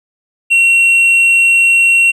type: tone with tanh clipping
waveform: triangle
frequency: 2732 Hz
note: F7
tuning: 39 cents flat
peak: -7 dBFS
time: 0.5-2.12 s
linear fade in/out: 20 ms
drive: 8 dB
effects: none